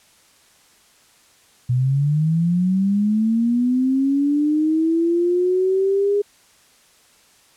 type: linear sweep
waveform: sine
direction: up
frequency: 121.3 to 411.1 Hz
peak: -15 dBFS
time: 1.69-6.22 s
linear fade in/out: 10 ms
effects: white hiss -54 dBFS RMS until 7.56 s + low-pass 10000 Hz 12 dB/octave